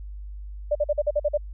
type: tone bursts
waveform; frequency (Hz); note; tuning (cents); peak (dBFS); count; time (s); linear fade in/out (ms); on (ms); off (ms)
sine; 592; D5; +14; -18; 8; 0.71-1.376; 10; 43; 46
effects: added 50 Hz sine -34 dBFS peak until 1.53 s